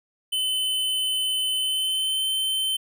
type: tone with pitch glide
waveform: square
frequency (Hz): 3039 to 3085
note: F#7 to G7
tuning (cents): +46 to -28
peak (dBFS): -23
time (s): 0.32-2.77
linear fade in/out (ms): 10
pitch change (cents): +26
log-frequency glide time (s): 1.56-2.28
effects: none